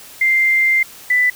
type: tone pair in turn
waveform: sine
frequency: 2093 / 1989.3 Hz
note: C7 / B6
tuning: 0 / +12 cents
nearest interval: minor second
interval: 88 cents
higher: first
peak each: -11 dBFS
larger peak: neither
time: 0.21-0.83 / 1.1-1.3 s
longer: first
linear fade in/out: 5 ms
effects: white hiss -39 dBFS RMS until 1.35 s